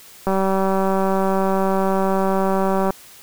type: click train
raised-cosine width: 1 ms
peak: -7 dBFS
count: 507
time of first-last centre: 0.27-2.905 s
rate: 192 Hz
effects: white hiss -44 dBFS RMS until 3.22 s